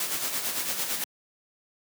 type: noise with tremolo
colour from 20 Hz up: white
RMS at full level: -28 dBFS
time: 0-1.04 s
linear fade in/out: 2 ms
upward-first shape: sine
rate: 8.9 Hz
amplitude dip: 50%
effects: high-pass 150 Hz 12 dB/octave